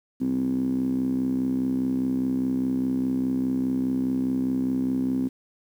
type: tone with band-pass filter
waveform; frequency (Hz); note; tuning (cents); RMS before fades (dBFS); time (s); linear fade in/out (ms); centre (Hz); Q
10% pulse; 64.9; C2; -13; -25; 0.2-5.29; 20; 250; 7.3
effects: 9-bit